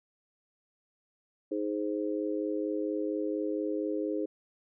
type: harmonic tone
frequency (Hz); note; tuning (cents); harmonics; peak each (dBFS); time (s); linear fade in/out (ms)
104.3; G#2; +8; 3 / 4 / 5; -32 / -34 / -36; 1.51-4.26; 10
effects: none